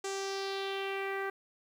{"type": "tone with low-pass filter sweep", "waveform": "sawtooth", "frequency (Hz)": 390.7, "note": "G4", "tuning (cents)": -6, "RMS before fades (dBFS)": -36, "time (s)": [0.04, 1.3], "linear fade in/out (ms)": 5, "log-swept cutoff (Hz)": [7500, 1700], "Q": 2.9, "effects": ["10-bit"]}